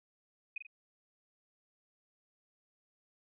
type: tone with echo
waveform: sine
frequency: 2500 Hz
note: D#7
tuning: 8 cents sharp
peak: -36 dBFS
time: 0.56-0.58 s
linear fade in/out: 5 ms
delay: 44 ms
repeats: 2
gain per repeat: -6 dB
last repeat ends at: 0.668 s
effects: none